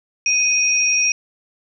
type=tone pair together; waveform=sine; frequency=2489 / 5628 Hz; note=D#7 / F8; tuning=0 / +12 cents; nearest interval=octave + major second; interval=1412 cents; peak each=-17 dBFS; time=0.26-1.12 s; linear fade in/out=2 ms; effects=none